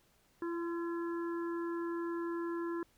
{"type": "harmonic tone with a mistuned harmonic", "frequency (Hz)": 338.9, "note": "E4", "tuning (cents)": 48, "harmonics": [1, 3, 4, 5], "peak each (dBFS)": [-35, -45, -50, -50], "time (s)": [0.42, 2.83], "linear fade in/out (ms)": 2, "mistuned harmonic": 3, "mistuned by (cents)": 19, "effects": ["pink hiss -70 dBFS RMS until 2.97 s"]}